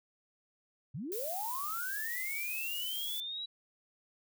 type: linear sweep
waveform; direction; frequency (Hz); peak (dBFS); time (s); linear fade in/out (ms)
sine; up; 109.7 to 3925; -37; 0.94-3.46; 10
type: noise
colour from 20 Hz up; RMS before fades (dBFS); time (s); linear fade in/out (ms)
violet; -40; 1.12-3.2; 0
effects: none